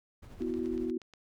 brown noise with tremolo, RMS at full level -46 dBFS, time 0.22-0.91 s, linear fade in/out 10 ms, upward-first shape triangle, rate 12 Hz, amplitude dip 50%
sine chord, B suspended fourth, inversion none, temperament equal, 246.9 / 329.6 / 370 Hz, B3 / E4 / F#4, 0 / 0 / 0 cents, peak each -35 dBFS, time 0.4-0.98 s, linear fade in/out 10 ms
click train, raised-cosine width 0.2 ms, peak -35 dBFS, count 7, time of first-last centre 0.42-1.137 s, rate 8.37 Hz
effects none

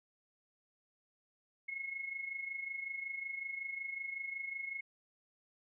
sine tone with amplitude modulation, 2173 Hz, C#7, 35 cents flat, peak -36 dBFS, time 1.68-4.81 s, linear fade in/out 10 ms, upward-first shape sine, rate 25.4 Hz, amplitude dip 65%, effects none

